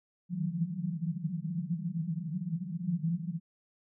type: band-pass noise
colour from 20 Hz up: white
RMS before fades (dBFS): -34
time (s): 0.29-3.4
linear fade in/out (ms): 50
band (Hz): 160 to 180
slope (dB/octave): 96
effects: none